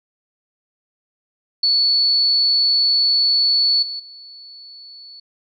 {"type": "tone with level steps", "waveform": "sine", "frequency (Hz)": 4435, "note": "C#8", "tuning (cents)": 0, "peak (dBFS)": [-13, -25, -37], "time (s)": [1.63, 5.2], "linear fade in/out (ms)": 5, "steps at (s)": [3.82, 3.99], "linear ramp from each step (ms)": 10, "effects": []}